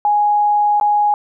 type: tone with dropouts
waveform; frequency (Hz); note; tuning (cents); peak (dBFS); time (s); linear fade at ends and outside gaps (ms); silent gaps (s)
sine; 830.6; G#5; 0; -11; 0.05-1.14; 1; 0.799-0.811
effects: none